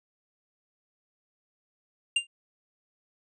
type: tone with exponential decay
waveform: square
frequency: 2794 Hz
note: F7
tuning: in tune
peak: -19 dBFS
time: 2.16-2.27 s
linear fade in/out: 5 ms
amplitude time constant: 22 ms
effects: resampled to 22050 Hz